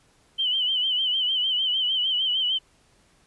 sine tone with vibrato, 3047 Hz, G7, 50 cents flat, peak -21 dBFS, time 0.38-2.59 s, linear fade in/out 20 ms, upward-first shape sine, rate 6.6 Hz, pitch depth 71 cents each way, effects pink hiss -61 dBFS RMS until 3.26 s + resampled to 24000 Hz

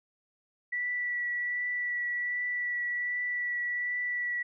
sine tone with vibrato, 1955 Hz, B6, 18 cents flat, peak -29 dBFS, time 0.72-4.43 s, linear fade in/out 10 ms, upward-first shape triangle, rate 1.3 Hz, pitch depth 14 cents each way, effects none

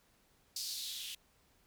violet noise with band-pass filter sweep, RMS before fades -42 dBFS, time 0.56-1.15 s, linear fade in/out 5 ms, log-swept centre 4900 to 3000 Hz, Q 4.1, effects pink hiss -70 dBFS RMS until 1.66 s

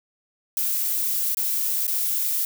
violet noise with dropouts, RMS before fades -24 dBFS, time 0.57-2.45 s, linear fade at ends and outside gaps 1 ms, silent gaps 1.347-1.37 / 1.868-1.878 s, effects none

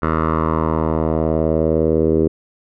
10% pulse tone with low-pass filter sweep, 79.6 Hz, D#2, 40 cents sharp, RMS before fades -17 dBFS, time 0.02-2.28 s, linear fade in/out 10 ms, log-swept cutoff 1400 to 400 Hz, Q 3.3, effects none

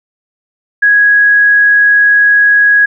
sine tone, 1661.2 Hz, G#6, in tune, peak -4 dBFS, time 0.82-2.86 s, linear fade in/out 10 ms, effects none

